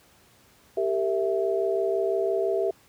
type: chord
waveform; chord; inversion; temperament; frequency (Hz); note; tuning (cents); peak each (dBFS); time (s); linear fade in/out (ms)
sine; E diminished; first; equal with one note detuned; 392 / 457.9 / 659.3; G4 / Bb4 / E5; 0 / -31 / 0; -25 / -29 / -27; 0.77-2.71; 5
effects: pink hiss -58 dBFS RMS until 2.88 s + high-pass 60 Hz 12 dB/octave